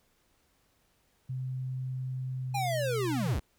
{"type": "tone with pitch glide", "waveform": "sine", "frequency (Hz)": [129.3, 125.33], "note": ["C3", "B2"], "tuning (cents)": [-20, 26], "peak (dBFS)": -32, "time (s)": [1.29, 3.37], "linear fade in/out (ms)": 10, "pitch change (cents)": -54, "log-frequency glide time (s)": [2.39, 2.91]}
{"type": "linear sweep", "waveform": "square", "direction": "down", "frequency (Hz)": [828, 44.89], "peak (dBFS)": -30, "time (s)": [2.54, 3.4], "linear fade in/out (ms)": 10}
{"effects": ["pink hiss -70 dBFS RMS until 3.58 s"]}